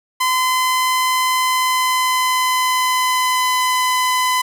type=tone with pitch glide; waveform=sawtooth; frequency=1023 to 1010.7 Hz; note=C6 to B5; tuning=-39 to +40 cents; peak=-11 dBFS; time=0.2-4.42 s; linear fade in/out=10 ms; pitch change=-21 cents; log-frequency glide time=1.4-3.87 s; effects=none